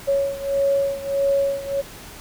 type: beating tone pair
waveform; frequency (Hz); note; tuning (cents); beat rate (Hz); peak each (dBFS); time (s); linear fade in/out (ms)
sine; 554.4 / 556; C#5 / C#5; 0 / +5; 1.6; -20 / -23; 0.07-1.82; 20
effects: pink hiss -40 dBFS RMS until 2.2 s